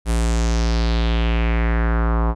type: tone with low-pass filter sweep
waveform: square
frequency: 57.1 Hz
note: A#1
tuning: 35 cents flat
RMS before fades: -18 dBFS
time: 0.05-2.35 s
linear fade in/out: 50 ms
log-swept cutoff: 10000 to 1000 Hz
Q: 2.8
effects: none